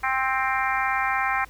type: harmonic tone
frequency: 263.3 Hz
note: C4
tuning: 11 cents sharp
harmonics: 3 / 4 / 5 / 6 / 7 / 8 / 9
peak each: -27 / -28 / -29 / -30 / -30 / -31 / -32 dBFS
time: 0.03-1.45 s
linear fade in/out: 10 ms
effects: added 56 Hz sine -47 dBFS peak until 1.49 s + pink hiss -52 dBFS RMS until 1.49 s